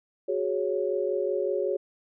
sine chord, F# suspended second, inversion none, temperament equal, 370 / 415.3 / 554.4 Hz, F#4 / G#4 / C#5, 0 / 0 / 0 cents, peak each -29 / -29 / -29 dBFS, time 0.28-1.77 s, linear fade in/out 10 ms, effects none

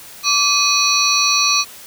sine tone cluster, 1156 / 2493 / 4050 / 4412 / 5850 Hz, D6 / D#7 / B7 / C#8 / F#8, -28 / +3 / +43 / -9 / -21 cents, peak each -19 dBFS, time 0.23-1.65 s, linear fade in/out 50 ms, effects white hiss -38 dBFS RMS until 1.86 s

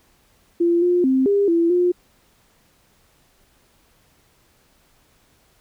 sine tone with pitch steps, 342.5 / 354.4 / 262.7 / 402.5 / 336.5 / 355.6 Hz, F4 / F4 / C4 / G4 / E4 / F4, -34 / +25 / +7 / +46 / +36 / +31 cents, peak -14 dBFS, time 0.6-1.92 s, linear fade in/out 10 ms, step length 220 ms, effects pink hiss -59 dBFS RMS until 5.6 s

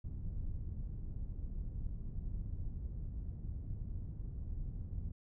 pink low-pass noise, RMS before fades -41 dBFS, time 0.04-5.12 s, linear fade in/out 10 ms, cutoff 110 Hz, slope 12 dB/octave, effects none

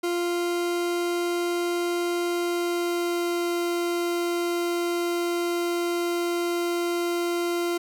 40% pulse tone with pitch glide, 348 to 346 Hz, F4 to F4, -6 to -16 cents, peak -23 dBFS, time 0.03-7.78 s, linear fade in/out 10 ms, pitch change -10 cents, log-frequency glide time 2.29-3.48 s, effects none

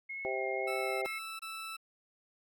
sine tone with vibrato, 2157 Hz, C#7, 48 cents flat, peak -38 dBFS, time 0.09-1.19 s, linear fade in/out 10 ms, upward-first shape triangle, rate 1.9 Hz, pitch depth 27 cents each way
harmonic tone, 130.81 Hz, C3, in tune, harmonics 3 / 4 / 5 / 6, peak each -37 / -38 / -39 / -40 dBFS, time 0.25-1.06 s, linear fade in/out 0 ms
20% pulse tone bursts, 1318.5 Hz, E6, in tune, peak -35 dBFS, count 3, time 0.67-1.768 s, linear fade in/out 10 ms, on 350 ms, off 24 ms
effects none

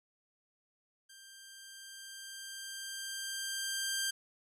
10% pulse tone with level ramp, 1583 Hz, G6, 17 cents sharp, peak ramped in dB -45 to -23 dBFS, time 1.09-4.11 s, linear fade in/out 10 ms, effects none

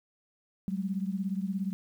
sine beating tone pair, 188.4 / 205.4 Hz, F#3 / G#3, +32 / -19 cents, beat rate 17 Hz, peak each -31 / -34 dBFS, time 0.68-1.73 s, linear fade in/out 0 ms, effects 10-bit

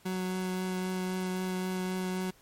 30% pulse tone with vibrato, 185 Hz, F#3, in tune, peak -28 dBFS, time 0.05-2.31 s, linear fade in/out 10 ms, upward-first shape triangle, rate 3.8 Hz, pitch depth 10 cents each way, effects pink hiss -61 dBFS RMS until 2.41 s + MP3 64 kbps

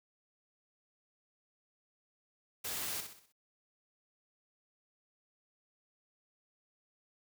white noise with echo, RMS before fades -39 dBFS, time 2.64-3.01 s, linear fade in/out 10 ms, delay 63 ms, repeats 5, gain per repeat -7 dB, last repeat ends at 3.325 s, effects none

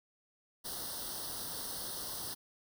white noise with comb filter, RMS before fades -41 dBFS, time 0.64-2.35 s, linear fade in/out 20 ms, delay 0.21 ms, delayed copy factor +0.95, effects none

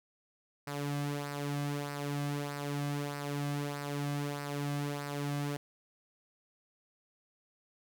sawtooth tone with flanger, 144 Hz, D3, 34 cents flat, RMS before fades -36 dBFS, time 0.67-5.57 s, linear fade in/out 5 ms, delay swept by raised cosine 0.29 to 2.19 ms, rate 1.6 Hz, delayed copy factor -0.55, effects none

